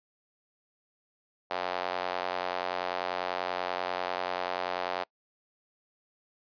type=tone with high-pass filter; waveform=square; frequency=45.13 Hz; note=F#1; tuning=42 cents flat; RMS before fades=-33 dBFS; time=1.5-5.04 s; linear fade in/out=10 ms; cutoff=690 Hz; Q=1.9; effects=noise-tail reverb RT60 0.1 s tail -25 dB re dry + resampled to 11025 Hz